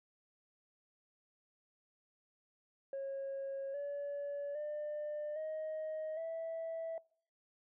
sine tone with pitch steps, 546 / 571.5 / 598.2 / 626.1 / 655.3 Hz, C#5 / D5 / D5 / D#5 / E5, -26 / -47 / +32 / +11 / -10 cents, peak -36 dBFS, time 2.93-6.98 s, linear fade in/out 2 ms, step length 810 ms, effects noise-tail reverb RT60 0.5 s tail -24 dB re dry + tanh soft clip ceiling -36 dBFS

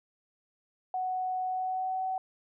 sine tone with pitch glide, 742 to 754.1 Hz, F#5 to F#5, +5 to +33 cents, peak -29 dBFS, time 0.94-2.18 s, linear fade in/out 2 ms, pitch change +28 cents, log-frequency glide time 1.46-2.04 s, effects none

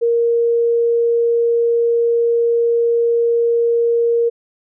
sine tone, 467.8 Hz, A#4, 6 cents sharp, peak -12 dBFS, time 0.01-4.3 s, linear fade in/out 20 ms, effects none

